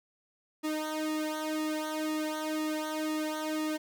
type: tone with flanger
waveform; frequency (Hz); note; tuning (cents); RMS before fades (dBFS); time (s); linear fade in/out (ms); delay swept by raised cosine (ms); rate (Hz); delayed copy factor
sawtooth; 309.4; D#4; -10; -33; 0.63-3.78; 20; 1.9 to 2.84; 2; -1
effects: none